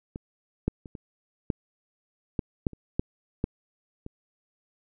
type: clicks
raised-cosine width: 3 ms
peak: -22 / -11 / -29 / -26 / -12 / -13 / -11 / -30 / -11 / -12 / -25 dBFS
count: 11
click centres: 0.159 / 0.68 / 0.858 / 0.952 / 1.502 / 2.392 / 2.668 / 2.733 / 2.995 / 3.441 / 4.064 s
effects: none